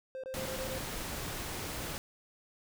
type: tone bursts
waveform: triangle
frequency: 523.3 Hz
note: C5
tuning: in tune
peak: -36 dBFS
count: 6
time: 0.15-0.781 s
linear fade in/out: 0 ms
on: 86 ms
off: 23 ms
type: noise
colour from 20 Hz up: pink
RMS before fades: -39 dBFS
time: 0.34-1.98 s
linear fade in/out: 0 ms
effects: none